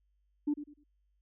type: tone with echo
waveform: sine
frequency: 294.2 Hz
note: D4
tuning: 3 cents sharp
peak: -26 dBFS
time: 0.47-0.54 s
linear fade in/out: 10 ms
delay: 100 ms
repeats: 3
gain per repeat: -12 dB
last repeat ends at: 0.84 s
effects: tanh soft clip ceiling -23 dBFS + added 50 Hz sine -70 dBFS peak until 1.21 s